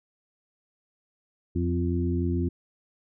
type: harmonic tone with a mistuned harmonic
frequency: 86.7 Hz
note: F2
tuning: 12 cents flat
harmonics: 1 / 2 / 3 / 4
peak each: -26 / -31 / -30 / -31 dBFS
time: 1.55-2.49 s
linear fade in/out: 10 ms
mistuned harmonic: 2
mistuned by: +28 cents
effects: none